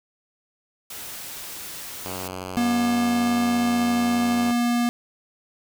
white noise, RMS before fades -36 dBFS, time 0.9-2.28 s, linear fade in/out 5 ms
5% pulse tone with pitch glide, 92.5 to 91.23 Hz, F#2 to F#2, 0 to -24 cents, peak -20 dBFS, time 2.05-4.52 s, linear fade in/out 5 ms, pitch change -24 cents, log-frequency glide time 3.04-3.93 s
square tone, 239.3 Hz, A#3, 46 cents sharp, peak -20 dBFS, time 2.57-4.89 s, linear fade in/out 0 ms
effects none

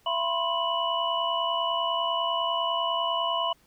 sine tone cluster, 674 / 992 / 1062 / 2956 Hz, E5 / B5 / C6 / F#7, +38 / +7 / +25 / -2 cents, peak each -30 dBFS, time 0.06-3.53 s, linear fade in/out 5 ms, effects pink hiss -63 dBFS RMS until 3.66 s

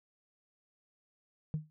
sine tone with exponential decay, 154.2 Hz, D#3, 15 cents flat, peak -26 dBFS, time 1.54-1.7 s, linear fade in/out 0 ms, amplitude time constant 33 ms, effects tanh soft clip ceiling -27 dBFS

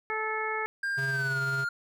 harmonic tone, 435.6 Hz, A4, 17 cents flat, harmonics 1 / 2 / 3 / 4 / 5, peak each -35 / -35 / -35 / -35 / -35 dBFS, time 0.1-0.66 s, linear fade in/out 0 ms
triangle tone with pitch glide, 1600 to 1409.1 Hz, G6 to F6, +35 to +15 cents, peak -26 dBFS, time 0.83-1.69 s, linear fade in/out 5 ms, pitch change -220 cents, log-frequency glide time 1.09-1.41 s
square tone with tremolo, 135.2 Hz, C#3, 43 cents flat, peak -32 dBFS, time 0.97-1.65 s, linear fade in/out 20 ms, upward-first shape sine, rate 18 Hz, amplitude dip 30%
effects none

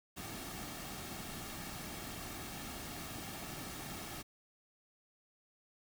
pink noise with comb filter, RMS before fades -45 dBFS, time 0.16-4.23 s, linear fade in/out 20 ms, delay 2 ms, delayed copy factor -0.5, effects none

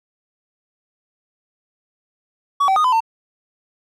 triangle tone with pitch steps, 1131 / 769 / 1235 / 1010 / 902 Hz, C#6 / G5 / D#6 / B5 / A5, +34 / -33 / -13 / +39 / +43 cents, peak -11 dBFS, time 2.6-3.005 s, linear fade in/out 10 ms, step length 81 ms, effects none

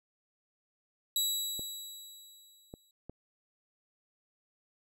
20% pulse tone with exponential decay, 3900 Hz, B7, 23 cents flat, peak -21 dBFS, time 1.16-2.91 s, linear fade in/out 2 ms, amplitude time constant 380 ms
clicks, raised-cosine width 2 ms, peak -30 dBFS, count 3, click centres 1.594 / 2.739 / 3.096 s
effects none

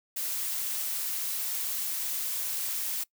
blue noise, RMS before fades -32 dBFS, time 0.16-3.04 s, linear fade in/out 10 ms, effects noise-tail reverb RT60 0.1 s tail -22 dB re dry

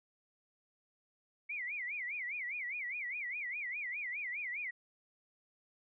sine tone with vibrato, 2181 Hz, C#7, 29 cents flat, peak -37 dBFS, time 1.49-4.71 s, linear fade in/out 10 ms, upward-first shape sine, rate 4.9 Hz, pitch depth 220 cents each way, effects none

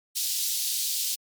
pink high-pass noise, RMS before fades -28 dBFS, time 0.15-1.16 s, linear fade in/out 20 ms, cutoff 3800 Hz, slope 24 dB/octave, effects MP3 96 kbps

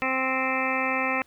harmonic tone, 261.6 Hz, C4, in tune, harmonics 1 / 2 / 3 / 4 / 5 / 7 / 8 / 9 / 10, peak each -32 / -32 / -32 / -32 / -32 / -32 / -32 / -32 / -32 dBFS, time 0.02-1.22 s, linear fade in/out 0 ms, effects pink hiss -60 dBFS RMS until 1.26 s

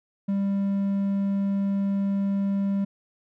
triangle tone, 197.8 Hz, G3, 16 cents sharp, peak -20 dBFS, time 0.28-2.85 s, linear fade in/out 10 ms, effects none

